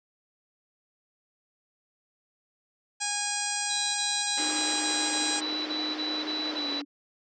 harmonic tone, 821 Hz, G#5, 20 cents flat, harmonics 1 / 2 / 3 / 4 / 5 / 6 / 7 / 8 / 9 / 10, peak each -36 / -37 / -38 / -40 / -39 / -37 / -36 / -40 / -36 / -36 dBFS, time 3-5.41 s, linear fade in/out 20 ms
sine tone bursts, 3960 Hz, B7, 4 cents sharp, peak -30 dBFS, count 11, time 3.69-6.81 s, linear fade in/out 20 ms, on 260 ms, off 26 ms
pink band-pass noise, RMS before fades -38 dBFS, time 4.37-6.82 s, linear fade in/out 10 ms, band 270 to 5300 Hz, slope 48 dB/octave
sine tone with pitch glide, 305.9 to 287.1 Hz, D#4 to D4, -29 to -39 cents, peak -35 dBFS, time 4.38-6.85 s, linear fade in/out 20 ms, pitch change -110 cents, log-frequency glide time 6.55-6.67 s
effects none

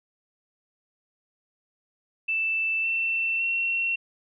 sine tone with pitch steps, 2650 / 2685 / 2721 Hz, E7 / E7 / F7, +9 / +31 / -46 cents, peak -23 dBFS, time 2.28-3.96 s, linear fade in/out 10 ms, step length 560 ms, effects none

